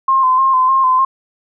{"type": "tone with vibrato", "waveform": "sine", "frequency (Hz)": 1046.5, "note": "C6", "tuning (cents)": 0, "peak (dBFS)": -9, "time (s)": [0.08, 1.05], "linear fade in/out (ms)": 5, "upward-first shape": "square", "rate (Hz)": 3.3, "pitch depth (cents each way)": 32, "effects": []}